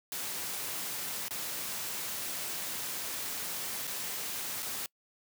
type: noise with dropouts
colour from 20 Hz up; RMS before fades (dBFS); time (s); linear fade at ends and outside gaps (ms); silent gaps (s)
white; -37; 0.12-4.86; 1; 1.282-1.308 / 3.871-3.875 / 4.624-4.628
effects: noise-tail reverb RT60 0.1 s tail -25 dB re dry + high-pass 100 Hz 12 dB/octave